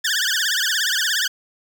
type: tone with vibrato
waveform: 15% pulse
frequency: 1639 Hz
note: G#6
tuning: 23 cents flat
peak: -12 dBFS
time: 0.04-1.28 s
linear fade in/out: 10 ms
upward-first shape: triangle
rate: 17 Hz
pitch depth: 230 cents each way
effects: none